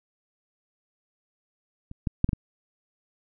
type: clicks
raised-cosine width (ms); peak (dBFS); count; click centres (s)
5; -27 / -13 / -7 / -13 / -13; 5; 1.914 / 2.072 / 2.244 / 2.291 / 2.332
effects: none